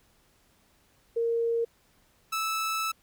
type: tone pair in turn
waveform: sine / sawtooth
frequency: 463.5 / 1311 Hz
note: A#4 / E6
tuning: -10 / -10 cents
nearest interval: octave + tritone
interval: 1800 cents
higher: second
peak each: -24 dBFS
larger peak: neither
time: 1.16-1.65 / 2.32-2.92 s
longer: second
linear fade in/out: 10 ms
effects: pink hiss -65 dBFS RMS until 3.02 s